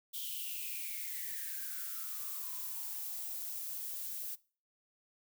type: noise with high-pass filter sweep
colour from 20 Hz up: violet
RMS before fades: -41 dBFS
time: 0.13-4.36 s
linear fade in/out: 20 ms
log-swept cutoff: 3300 to 420 Hz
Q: 9.8
effects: noise-tail reverb RT60 0.4 s tail -22 dB re dry